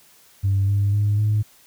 sine tone with pitch steps, 98 / 100.64 / 103.35 / 106.13 Hz, G2 / G2 / G#2 / G#2, 0 / +46 / -8 / +38 cents, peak -15 dBFS, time 0.43-1.43 s, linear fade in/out 20 ms, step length 250 ms, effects tanh soft clip ceiling -13 dBFS + white hiss -53 dBFS RMS until 1.66 s

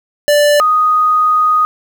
square / sine tone pair in turn, 587 / 1243.8 Hz, D5 / D#6, -1 / -1 cents, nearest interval octave + minor second, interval 1300 cents, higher second, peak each -8 dBFS, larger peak neither, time 0.28-0.6 / 0.6-1.65 s, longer second, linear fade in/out 0 ms, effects 7-bit

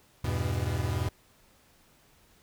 45% pulse chord, E minor, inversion none, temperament equal with one note detuned, 82.41 / 100.35 / 123.47 Hz, E2 / G2 / B2, 0 / +41 / 0 cents, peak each -32 dBFS, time 0.24-1.09 s, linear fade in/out 5 ms, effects pink hiss -62 dBFS RMS until 2.42 s

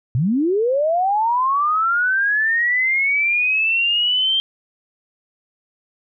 sine linear sweep, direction up, 110 to 3174 Hz, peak -15 dBFS, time 0.15-4.4 s, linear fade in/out 0 ms, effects none

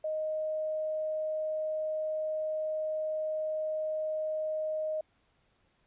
sine tone, 622.3 Hz, D#5, in tune, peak -30 dBFS, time 0.04-5.01 s, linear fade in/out 5 ms, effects pink hiss -71 dBFS RMS until 5.86 s + resampled to 8000 Hz

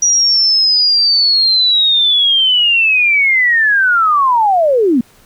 sine linear sweep, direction down, 5810 to 220 Hz, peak -8 dBFS, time 0.02-5.01 s, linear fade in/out 5 ms, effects pink hiss -47 dBFS RMS until 5.25 s

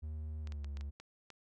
triangle tone with pitch glide, 77 to 71.02 Hz, D#2 to C#2, -17 to +43 cents, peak -37 dBFS, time 0.02-0.91 s, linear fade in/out 20 ms, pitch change -140 cents, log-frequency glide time 0.42-0.65 s
clicks, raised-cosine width 0.2 ms, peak -34 dBFS, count 7, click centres 0.473 / 0.522 / 0.645 / 0.771 / 0.81 / 1 / 1.303 s
effects none

